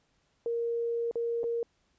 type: tone with dropouts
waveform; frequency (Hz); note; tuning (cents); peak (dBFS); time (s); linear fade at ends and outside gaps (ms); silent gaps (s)
sine; 467.1; A#4; +3; -28; 0.46-1.63; 1; 1.112-1.156 / 1.433-1.44
effects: pink hiss -72 dBFS RMS until 1.98 s + resampled to 16000 Hz